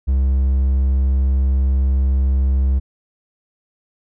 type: tone with hard clipping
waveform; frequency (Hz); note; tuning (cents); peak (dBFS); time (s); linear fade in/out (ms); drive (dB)
triangle; 66.7; C2; +34; -14; 0.07-2.8; 20; 6
effects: none